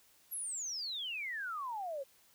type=exponential sweep; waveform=sine; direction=down; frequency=11840 to 523.3 Hz; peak=-37 dBFS; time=0.31-2.04 s; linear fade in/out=20 ms; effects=white hiss -66 dBFS RMS until 2.34 s